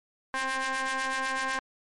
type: ring-modulated tone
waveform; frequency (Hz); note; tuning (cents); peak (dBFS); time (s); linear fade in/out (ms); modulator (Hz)
sawtooth; 263.2; C4; +10; -21; 0.34-1.59; 0; 1320
effects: MP3 48 kbps